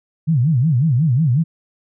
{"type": "tone with vibrato", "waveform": "sine", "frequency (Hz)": 140, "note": "C#3", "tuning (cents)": 18, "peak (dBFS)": -12, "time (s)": [0.27, 1.44], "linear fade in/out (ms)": 20, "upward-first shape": "sine", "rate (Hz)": 5.5, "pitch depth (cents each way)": 300, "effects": []}